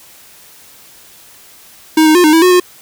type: tone with pitch steps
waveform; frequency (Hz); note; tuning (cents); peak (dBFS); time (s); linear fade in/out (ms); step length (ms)
square; 315 / 310.7 / 356.4 / 307.1 / 326.1 / 364.1 / 360; D#4 / D#4 / F4 / D#4 / E4 / F#4 / F#4; +21 / -2 / +35 / -23 / -19 / -28 / -47; -6; 1.97-2.6; 5; 90
effects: white hiss -41 dBFS RMS until 2.81 s